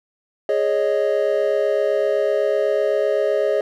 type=chord; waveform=triangle; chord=Ab suspended fourth; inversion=none; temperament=equal; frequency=415.3 / 554.4 / 622.3 Hz; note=Ab4 / Db5 / Eb5; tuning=0 / 0 / 0 cents; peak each=-19 dBFS; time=0.49-3.61 s; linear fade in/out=2 ms; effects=none